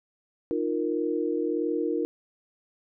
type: chord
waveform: sine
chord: Eb suspended second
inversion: none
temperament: equal with one note detuned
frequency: 307.7 / 349.2 / 466.2 Hz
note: Eb4 / F4 / Bb4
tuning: -19 / 0 / 0 cents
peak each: -29 dBFS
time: 0.51-2.05 s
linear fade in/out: 0 ms
effects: none